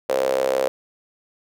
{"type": "tone with high-pass filter", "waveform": "sawtooth", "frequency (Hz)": 66.2, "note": "C2", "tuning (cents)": 21, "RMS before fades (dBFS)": -21, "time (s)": [0.09, 0.68], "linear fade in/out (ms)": 0, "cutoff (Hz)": 520, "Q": 8.3, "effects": []}